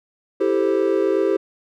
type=chord; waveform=triangle; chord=A minor seventh; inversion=second; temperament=equal; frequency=329.6 / 392 / 440 / 523.3 Hz; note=E4 / G4 / A4 / C5; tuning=0 / 0 / 0 / 0 cents; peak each=-21 / -17 / -22 / -22 dBFS; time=0.4-1.37 s; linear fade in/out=10 ms; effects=none